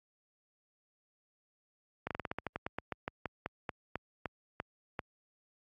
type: slowing click train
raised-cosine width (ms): 0.5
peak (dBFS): -20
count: 20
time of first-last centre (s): 2.07-4.992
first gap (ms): 37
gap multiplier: 1.14
effects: high-pass 60 Hz 12 dB/octave + AAC 48 kbps